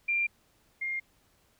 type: tone pair in turn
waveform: sine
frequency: 2381 / 2121 Hz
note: D7 / C7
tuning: +23 / +23 cents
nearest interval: major second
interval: 200 cents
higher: first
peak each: -25 / -30 dBFS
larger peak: first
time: 0.08-0.27 / 0.81-1 s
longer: neither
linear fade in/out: 10 ms
effects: pink hiss -67 dBFS RMS until 1.59 s